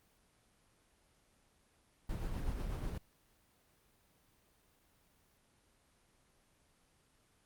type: noise with tremolo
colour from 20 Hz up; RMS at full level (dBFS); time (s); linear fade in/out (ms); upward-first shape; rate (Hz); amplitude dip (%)
brown; -37; 2.09-2.98; 5; sine; 8.1; 35
effects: pink hiss -71 dBFS RMS until 7.45 s + Opus 24 kbps